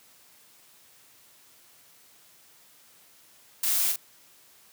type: noise with echo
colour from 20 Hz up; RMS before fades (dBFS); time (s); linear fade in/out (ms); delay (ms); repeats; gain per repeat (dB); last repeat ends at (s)
blue; -26; 3.63-3.92; 5; 41; 1; -5; 3.961
effects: white hiss -57 dBFS RMS until 4.72 s + high-pass 80 Hz 12 dB/octave